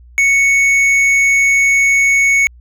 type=tone with hard clipping; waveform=sine; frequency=2217 Hz; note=C#7; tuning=in tune; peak=-10 dBFS; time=0.18-2.47 s; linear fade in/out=0 ms; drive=6 dB; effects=added 60 Hz sine -38 dBFS peak until 2.6 s